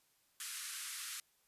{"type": "band-pass noise", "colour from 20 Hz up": "white", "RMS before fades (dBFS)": -45, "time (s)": [0.4, 1.2], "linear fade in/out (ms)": 2, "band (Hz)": [1200, 12000], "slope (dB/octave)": 48, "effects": ["white hiss -74 dBFS RMS until 1.47 s", "resampled to 32000 Hz"]}